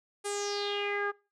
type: tone with low-pass filter sweep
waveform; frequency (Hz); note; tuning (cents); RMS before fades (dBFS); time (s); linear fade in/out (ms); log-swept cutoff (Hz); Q
sawtooth; 407.2; G#4; -34; -33; 0.24-1.12; 20; 9400 to 1400; 5.6
effects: noise-tail reverb RT60 0.3 s tail -22 dB re dry